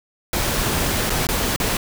pink noise with dropouts, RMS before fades -21 dBFS, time 0.33-1.77 s, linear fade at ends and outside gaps 2 ms, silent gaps 1.097-1.102 / 1.269-1.288 / 1.562-1.6 s, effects none

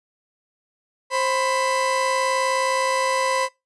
30% pulse tone pair together, 528 / 996.7 Hz, C5 / B5, +16 / +16 cents, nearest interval major seventh, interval 1100 cents, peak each -20 / -20 dBFS, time 1.1-3.49 s, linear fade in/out 50 ms, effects noise-tail reverb RT60 0.2 s tail -22 dB re dry + resampled to 24000 Hz

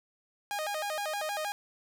sawtooth tone with vibrato, 711 Hz, F5, 31 cents sharp, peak -28 dBFS, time 0.51-1.52 s, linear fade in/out 0 ms, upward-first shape square, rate 6.4 Hz, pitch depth 240 cents each way, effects none

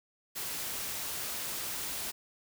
white noise, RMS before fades -37 dBFS, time 0.35-2.12 s, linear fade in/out 20 ms, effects none

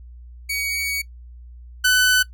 sawtooth tone pair in turn, 2251 / 1502.4 Hz, C#7 / F#6, +26 / +26 cents, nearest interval perfect fifth, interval 700 cents, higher first, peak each -19 / -10 dBFS, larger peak second, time 0.49-1.02 / 1.84-2.23 s, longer first, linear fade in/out 10 ms, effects noise-tail reverb RT60 0.1 s tail -20 dB re dry + added 60 Hz sine -38 dBFS peak until 2.33 s

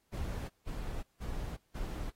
brown noise bursts, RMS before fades -38 dBFS, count 4, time 0.12-2.11 s, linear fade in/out 20 ms, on 370 ms, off 170 ms, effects pink hiss -75 dBFS RMS until 2.15 s + AAC 48 kbps

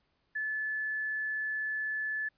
sine tone, 1732 Hz, A6, 28 cents flat, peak -31 dBFS, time 0.35-2.29 s, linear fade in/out 10 ms, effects pink hiss -75 dBFS RMS until 2.37 s + resampled to 11025 Hz

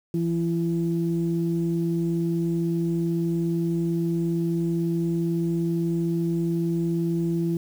sine tone pair together, 167.67 / 336.5 Hz, E3 / E4, +30 / +36 cents, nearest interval octave, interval 1206 cents, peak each -23 / -25 dBFS, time 0.14-7.57 s, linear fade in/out 2 ms, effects tanh soft clip ceiling -14 dBFS + 8-bit

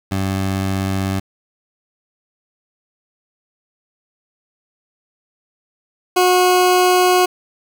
20% pulse tone pair in turn, 96 / 363.5 Hz, G2 / F#4, -36 / -31 cents, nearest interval octave + major seventh, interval 2305 cents, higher second, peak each -13 / -6 dBFS, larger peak second, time 0.11-1.2 / 6.16-7.26 s, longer second, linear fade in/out 10 ms, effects 7-bit

